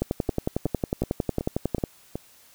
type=two click trains; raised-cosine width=2 ms; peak=-16 / -10 dBFS; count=6 / 21; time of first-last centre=0.29-2.156 / 0.02-1.838 s; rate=2.68 / 11 Hz; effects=white hiss -55 dBFS RMS until 2.54 s